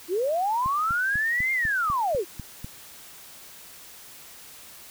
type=linear two-way sweep; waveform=sine; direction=up then down; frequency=320 to 2132 to 320 Hz; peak=-22 dBFS; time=0.08-2.25 s; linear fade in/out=50 ms; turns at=1.52 s
type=click train; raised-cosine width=5 ms; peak=-23 dBFS; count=9; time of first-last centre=0.66-2.645 s; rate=4.03 Hz
effects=white hiss -46 dBFS RMS until 4.9 s